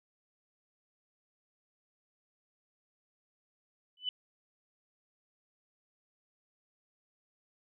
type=tone with exponential growth; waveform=sine; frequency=2996 Hz; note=F#7; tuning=21 cents sharp; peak=-27 dBFS; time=3.97-4.09 s; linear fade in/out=2 ms; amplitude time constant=25 ms; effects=none